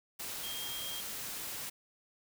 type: tone in noise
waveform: sine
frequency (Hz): 3223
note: G7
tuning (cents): +47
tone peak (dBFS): -41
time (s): 0.43-1.01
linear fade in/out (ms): 10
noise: white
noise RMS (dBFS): -41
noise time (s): 0.19-1.7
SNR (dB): -3
effects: none